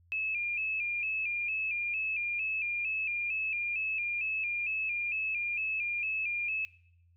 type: tone with vibrato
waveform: sine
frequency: 2500 Hz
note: D#7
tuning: 8 cents sharp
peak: -30 dBFS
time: 0.12-6.65 s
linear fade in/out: 0 ms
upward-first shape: square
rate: 2.2 Hz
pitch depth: 66 cents each way
effects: noise-tail reverb RT60 0.8 s tail -20 dB re dry + added 86 Hz sine -61 dBFS peak until 7.16 s